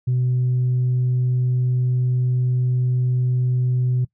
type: tone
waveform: sine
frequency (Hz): 125.7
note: B2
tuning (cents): +31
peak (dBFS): -15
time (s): 0.07-4.05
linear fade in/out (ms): 10
effects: noise-tail reverb RT60 0.1 s tail -21 dB re dry + tanh soft clip ceiling -14 dBFS